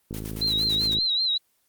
click train, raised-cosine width 3 ms, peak -21 dBFS, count 48, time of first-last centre 0.11-0.987 s, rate 53.6 Hz
white noise with tremolo, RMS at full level -39 dBFS, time 0.14-0.94 s, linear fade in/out 0 ms, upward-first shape square, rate 9 Hz, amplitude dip 70%
sine tone with vibrato, 3985 Hz, B7, 15 cents sharp, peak -21 dBFS, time 0.41-1.38 s, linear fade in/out 10 ms, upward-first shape sine, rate 5.2 Hz, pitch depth 86 cents each way
effects white hiss -68 dBFS RMS until 1.68 s + Opus 24 kbps

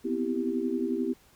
sine chord, C major seventh, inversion third, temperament equal with one note detuned, 246.9 / 258.2 / 329.6 / 392 Hz, B3 / C4 / E4 / G4, 0 / -23 / 0 / 0 cents, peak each -32 dBFS, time 0.04-1.14 s, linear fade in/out 20 ms, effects pink hiss -60 dBFS RMS until 1.35 s

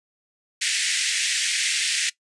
pink band-pass noise, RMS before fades -24 dBFS, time 0.61-2.1 s, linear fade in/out 10 ms, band 1800 to 9500 Hz, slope 48 dB/octave, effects noise-tail reverb RT60 0.1 s tail -19 dB re dry + resampled to 24000 Hz

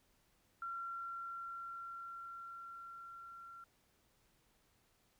sine tone with level ramp, 1368 Hz, F6, 36 cents flat, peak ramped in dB -40 to -51 dBFS, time 0.62-3.64 s, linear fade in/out 2 ms, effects pink hiss -74 dBFS RMS until 5.19 s

